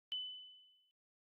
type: tone with exponential decay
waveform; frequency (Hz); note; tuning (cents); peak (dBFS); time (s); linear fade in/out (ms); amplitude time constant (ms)
sine; 3008; F#7; +28; -36; 0.12-0.91; 0; 170
effects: Opus 48 kbps